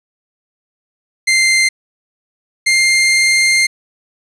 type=tone pair in turn; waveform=sawtooth; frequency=2089 / 2107 Hz; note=C7 / C7; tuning=-3 / +12 cents; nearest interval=unison; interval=15 cents; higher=second; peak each=-6 / -6 dBFS; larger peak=neither; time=1.27-1.69 / 2.66-3.67 s; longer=second; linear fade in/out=10 ms; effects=resampled to 24000 Hz + 8-bit